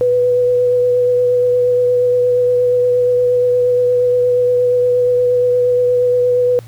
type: tone with vibrato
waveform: sine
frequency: 493.9 Hz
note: B4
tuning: in tune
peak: -10 dBFS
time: 0.01-6.59 s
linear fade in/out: 0 ms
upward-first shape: triangle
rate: 8.5 Hz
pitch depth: 15 cents each way
effects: added 116 Hz sine -33 dBFS peak until 6.67 s + pink hiss -46 dBFS RMS until 6.67 s